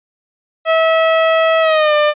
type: tone with pitch glide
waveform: sawtooth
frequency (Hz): 648 to 597.7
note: E5 to D5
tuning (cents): -30 to +30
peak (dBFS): -6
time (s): 0.65-2.14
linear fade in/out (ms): 50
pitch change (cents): -140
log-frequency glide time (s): 1.61-1.94
effects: resampled to 8000 Hz